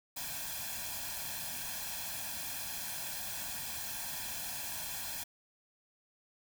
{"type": "noise with comb filter", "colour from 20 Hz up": "white", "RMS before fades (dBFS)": -40, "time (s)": [0.16, 5.24], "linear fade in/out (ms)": 10, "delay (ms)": 1.2, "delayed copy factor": 0.75, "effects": []}